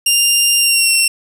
15% pulse tone with pitch glide, 2794 to 2722 Hz, F7 to F7, 0 to -45 cents, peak -3 dBFS, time 0.06-1.08 s, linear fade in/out 5 ms, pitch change -45 cents, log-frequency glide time 0.58-0.92 s, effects none

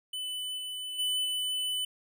square tone with level steps, 3001 Hz, F#7, 24 cents sharp, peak -34 / -36 / -28 / -30 dBFS, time 0.13-1.85 s, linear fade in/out 5 ms, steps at 0.57 / 0.98 / 1.24 s, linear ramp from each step 20 ms, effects none

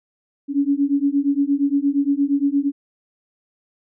sine beating tone pair, 277.5 / 286.1 Hz, C#4 / D4, +2 / -45 cents, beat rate 8.6 Hz, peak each -19 dBFS, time 0.48-2.72 s, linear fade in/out 50 ms, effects none

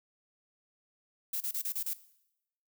violet noise bursts, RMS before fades -34 dBFS, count 6, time 1.33-1.935 s, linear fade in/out 5 ms, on 75 ms, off 31 ms, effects noise-tail reverb RT60 0.8 s tail -17 dB re dry

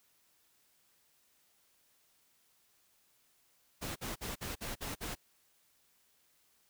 pink noise bursts, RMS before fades -40 dBFS, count 7, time 3.81-5.154 s, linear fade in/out 20 ms, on 150 ms, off 49 ms, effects white hiss -71 dBFS RMS until 6.69 s

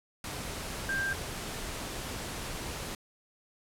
sine tone in noise, 1585 Hz, G6, 19 cents sharp, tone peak -29 dBFS, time 0.89-1.13 s, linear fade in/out 2 ms, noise pink, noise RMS -38 dBFS, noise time 0.24-2.95 s, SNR +6 dB, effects low-pass 12000 Hz 12 dB/octave

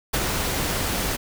pink noise with ADSR envelope, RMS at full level -21 dBFS, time 0.13-1.17 s, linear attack 12 ms, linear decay 40 ms, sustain -4 dB, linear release 19 ms, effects none

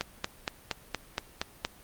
click train, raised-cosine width 0.2 ms, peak -11 dBFS, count 8, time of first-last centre 0.01-1.649 s, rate 4.27 Hz, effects pink hiss -54 dBFS RMS until 1.83 s + Opus 32 kbps

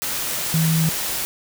sine tone in noise, 161.1 Hz, E3, 39 cents flat, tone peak -16 dBFS, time 0.54-0.89 s, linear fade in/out 0 ms, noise white, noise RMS -25 dBFS, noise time 0.02-1.25 s, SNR +6 dB, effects none

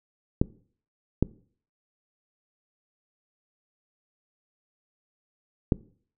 clicks, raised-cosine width 3 ms, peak -7 dBFS, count 3, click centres 0.415 / 1.226 / 5.722 s, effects noise-tail reverb RT60 0.5 s tail -21 dB re dry

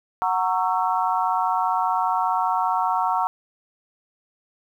sine chord, F# dominant seventh, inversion none, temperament just, 740 / 925 / 1110 / 1332 Hz, F#5 / A#5 / C#6 / E6, 0 / -14 / +2 / +18 cents, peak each -24 / -23 / -26 / -28 dBFS, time 0.22-3.27 s, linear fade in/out 0 ms, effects 9-bit

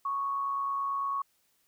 sine tone with amplitude modulation, 1108.7 Hz, C#6, in tune, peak -27 dBFS, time 0.05-1.22 s, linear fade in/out 5 ms, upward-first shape sine, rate 129 Hz, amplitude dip 35%, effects white hiss -71 dBFS RMS until 1.67 s

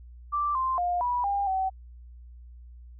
sine tone with pitch steps, 1173 / 1045 / 708 / 978 / 802 / 761 Hz, D6 / C6 / F5 / B5 / G5 / F#5, -2 / -2 / +23 / -17 / +39 / +48 cents, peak -24 dBFS, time 0.32-1.7 s, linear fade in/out 20 ms, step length 230 ms, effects added 60 Hz sine -44 dBFS peak until 2.99 s

